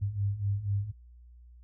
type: beating tone pair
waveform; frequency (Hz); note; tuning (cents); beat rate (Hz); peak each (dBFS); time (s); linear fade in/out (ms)
sine; 98 / 102.1; G2 / G#2; 0 / -29; 4.1; -33 / -29; 0.01-0.92; 20
effects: added 60 Hz sine -50 dBFS peak until 1.63 s